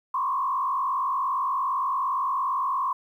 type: tone with frequency modulation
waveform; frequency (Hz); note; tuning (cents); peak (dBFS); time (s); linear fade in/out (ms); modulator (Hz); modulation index
sine; 1069; C6; +37; -23; 0.14-2.93; 5; 48.7; 1.4
effects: 10-bit